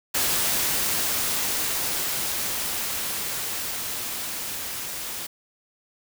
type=noise with level ramp; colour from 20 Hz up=white; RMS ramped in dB=-23 to -33 dBFS; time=0.14-5.27 s; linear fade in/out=10 ms; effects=none